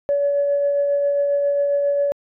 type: tone with tremolo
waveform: sine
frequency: 569 Hz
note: C#5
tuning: 45 cents sharp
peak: -14 dBFS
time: 0.09-2.12 s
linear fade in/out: 0 ms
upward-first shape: triangle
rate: 7.4 Hz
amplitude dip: 30%
effects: tanh soft clip ceiling -11 dBFS